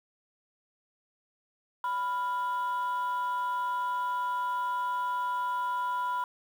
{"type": "tone pair together", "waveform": "sine", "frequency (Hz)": [989.9, 1400], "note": ["B5", "F6"], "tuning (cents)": [4, 4], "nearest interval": "tritone", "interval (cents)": 600, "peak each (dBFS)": [-27, -35], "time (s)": [1.84, 6.24], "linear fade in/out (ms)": 2, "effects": ["tanh soft clip ceiling -25 dBFS", "9-bit"]}